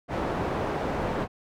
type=low-pass noise; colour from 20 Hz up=white; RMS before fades=-29 dBFS; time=0.08-1.28 s; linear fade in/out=50 ms; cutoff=780 Hz; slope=12 dB/octave; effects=none